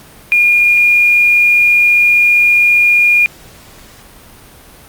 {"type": "tone with quantisation", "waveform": "sine", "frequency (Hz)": 2425, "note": "D#7", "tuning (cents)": -45, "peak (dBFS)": -6, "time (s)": [0.32, 3.26], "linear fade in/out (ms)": 0, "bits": 5, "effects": ["pink hiss -39 dBFS RMS until 4.88 s", "Opus 48 kbps"]}